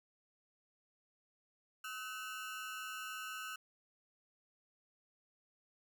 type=ring-modulated tone; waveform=30% pulse; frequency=1396.9 Hz; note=F6; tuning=in tune; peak=-37 dBFS; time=1.84-3.56 s; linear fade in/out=5 ms; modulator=112 Hz; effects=none